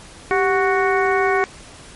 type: harmonic tone with a mistuned harmonic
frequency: 370 Hz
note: F#4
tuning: in tune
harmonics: 1 / 2 / 3 / 4 / 5 / 6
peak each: -18 / -21 / -23 / -24 / -25 / -26 dBFS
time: 0.31-1.44 s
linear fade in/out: 0 ms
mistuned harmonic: 1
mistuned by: +97 cents
effects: pink hiss -41 dBFS RMS until 1.95 s + MP3 48 kbps